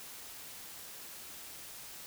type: silence
effects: white hiss -48 dBFS RMS until 2.06 s